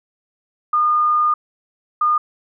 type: tone pair in turn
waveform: sine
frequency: 1218 / 1218 Hz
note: D#6 / D#6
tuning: -37 / -37 cents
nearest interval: unison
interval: 0 cents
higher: neither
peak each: -13 dBFS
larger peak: neither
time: 0.73-1.34 / 2.01-2.18 s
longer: first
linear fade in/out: 5 ms
effects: none